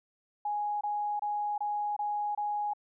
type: tone bursts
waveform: sine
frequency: 830.6 Hz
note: G#5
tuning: in tune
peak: -29 dBFS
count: 6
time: 0.45-2.735 s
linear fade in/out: 5 ms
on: 360 ms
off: 25 ms
effects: none